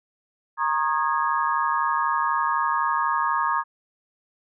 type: tone cluster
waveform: sine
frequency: 935 / 1087 / 1231 / 1658 Hz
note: A#5 / C#6 / D#6 / G#6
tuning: +5 / -34 / -19 / -3 cents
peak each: -25 / -25 / -26 / -29 dBFS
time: 0.57-3.64 s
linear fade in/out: 50 ms
effects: none